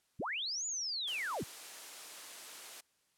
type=linear two-way sweep; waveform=sine; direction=up then down; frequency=43.65 to 7040 to 43.65 Hz; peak=-35 dBFS; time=0.19-1.44 s; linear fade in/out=10 ms; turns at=0.66 s
type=high-pass noise; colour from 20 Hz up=white; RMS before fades=-48 dBFS; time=1.07-2.81 s; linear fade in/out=10 ms; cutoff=340 Hz; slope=12 dB/octave
effects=white hiss -75 dBFS RMS until 3.17 s + low-pass 11000 Hz 12 dB/octave